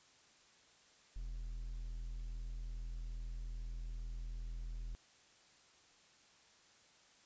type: tone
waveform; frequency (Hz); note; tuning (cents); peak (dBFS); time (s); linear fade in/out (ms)
triangle; 41.2; E1; 0; -39; 1.16-4.95; 0
effects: white hiss -66 dBFS RMS until 7.25 s + resampled to 16000 Hz

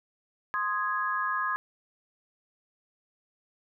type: chord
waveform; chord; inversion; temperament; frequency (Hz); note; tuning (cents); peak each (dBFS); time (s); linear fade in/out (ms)
sine; Ab major; first; equal; 1046.5 / 1244.5 / 1661.2; C6 / Eb6 / Ab6; 0 / 0 / 0; -31; 0.54-1.56; 0
effects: none

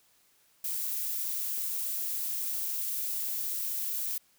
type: noise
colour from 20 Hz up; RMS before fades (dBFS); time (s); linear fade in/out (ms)
violet; -33; 0.64-4.18; 5
effects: white hiss -66 dBFS RMS until 4.38 s

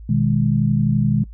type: chord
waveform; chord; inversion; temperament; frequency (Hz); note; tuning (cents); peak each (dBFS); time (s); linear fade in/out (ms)
sine; G# minor; first; equal with one note detuned; 123.47 / 155.56 / 206.7; B2 / D#3 / G#3; 0 / 0 / -8; -19; 0.09-1.24; 5
effects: noise-tail reverb RT60 0.1 s tail -22 dB re dry + added 54 Hz sine -34 dBFS peak until 1.33 s

